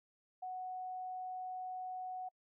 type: tone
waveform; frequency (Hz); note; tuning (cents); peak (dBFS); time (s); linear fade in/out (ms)
sine; 740; F#5; 0; -40; 0.42-2.29; 10
effects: noise-tail reverb RT60 0.1 s tail -26 dB re dry